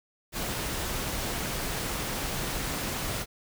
pink noise, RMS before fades -32 dBFS, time 0.32-3.26 s, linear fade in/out 50 ms, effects none

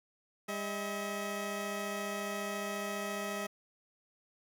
15% pulse tone pair together, 201.7 / 639.6 Hz, G3 / D#5, +50 / +48 cents, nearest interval octave + minor sixth, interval 1998 cents, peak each -32 / -32 dBFS, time 0.48-3.47 s, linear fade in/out 10 ms, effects none

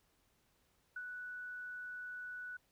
sine tone with ADSR envelope, 1480 Hz, F#6, in tune, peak -40 dBFS, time 0.96-2.57 s, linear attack 5 ms, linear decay 51 ms, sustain -3 dB, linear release 6 ms, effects pink hiss -75 dBFS RMS until 2.71 s

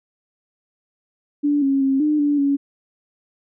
sine tone with pitch steps, 290.6 / 273.5 / 269.5 / 301.4 / 290.5 / 280.5 Hz, D4 / C#4 / C#4 / D4 / D4 / C#4, -18 / -23 / -49 / +45 / -19 / +21 cents, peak -15 dBFS, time 1.43-2.57 s, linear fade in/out 20 ms, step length 190 ms, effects none

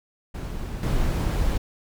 brown noise with level steps, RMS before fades -31 / -23 dBFS, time 0.34-1.58 s, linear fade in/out 10 ms, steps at 0.83 s, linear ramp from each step 2 ms, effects none

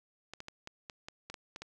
clicks, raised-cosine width 0.2 ms, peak -26 dBFS, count 10, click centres 0.336 / 0.404 / 0.484 / 0.674 / 0.898 / 1.085 / 1.3 / 1.342 / 1.561 / 1.62 s, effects none

